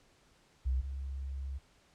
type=tone pair in turn; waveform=sine; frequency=64.5 / 67.78 Hz; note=C2 / C#2; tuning=-24 / -38 cents; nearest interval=minor second; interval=86 cents; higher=second; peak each=-28 / -36 dBFS; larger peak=first; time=0.65-0.82 / 0.82-1.59 s; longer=second; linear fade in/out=20 ms; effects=pink hiss -66 dBFS RMS until 1.94 s + low-pass 8000 Hz 12 dB/octave